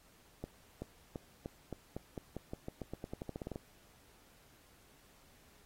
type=accelerating click train; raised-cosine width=2 ms; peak=-27 dBFS; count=21; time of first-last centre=0.44-3.559 s; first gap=380 ms; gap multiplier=0.89; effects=pink hiss -65 dBFS RMS until 5.65 s + AAC 48 kbps